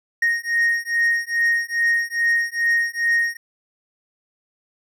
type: beating tone pair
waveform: triangle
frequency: 1862 / 1864.4 Hz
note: A#6 / A#6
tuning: -2 / 0 cents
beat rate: 2.4 Hz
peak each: -19 dBFS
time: 0.22-3.37 s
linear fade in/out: 5 ms
effects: none